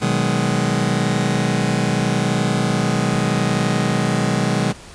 sawtooth chord, G# minor seventh, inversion first, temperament just, 124.59 / 155.74 / 186.89 / 207.7 Hz, B2 / D#3 / F#3 / G#3, +16 / +2 / +18 / 0 cents, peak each -18 dBFS, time 0.01-4.73 s, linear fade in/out 20 ms, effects pink hiss -40 dBFS RMS until 4.94 s + resampled to 22050 Hz

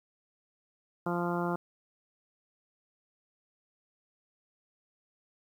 harmonic tone, 173.9 Hz, F3, 7 cents flat, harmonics 1 / 2 / 3 / 4 / 5 / 6 / 7 / 8, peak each -33 / -34 / -39 / -38 / -39 / -40 / -41 / -41 dBFS, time 1.06-1.56 s, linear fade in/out 5 ms, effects 10-bit

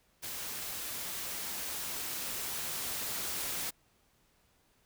white noise with level ramp, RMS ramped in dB -40 to -36 dBFS, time 0.22-3.71 s, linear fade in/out 20 ms, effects pink hiss -70 dBFS RMS until 4.85 s

